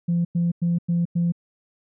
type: tone bursts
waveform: sine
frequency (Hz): 171.5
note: F3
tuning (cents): -31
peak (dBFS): -17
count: 5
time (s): 0.08-1.322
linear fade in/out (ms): 10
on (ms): 170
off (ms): 98
effects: tanh soft clip ceiling -15 dBFS